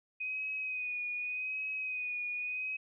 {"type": "tone with vibrato", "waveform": "sine", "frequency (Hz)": 2500, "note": "D#7", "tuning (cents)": 8, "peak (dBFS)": -34, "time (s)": [0.2, 2.77], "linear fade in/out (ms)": 10, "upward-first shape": "sine", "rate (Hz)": 0.85, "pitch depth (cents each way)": 35, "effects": []}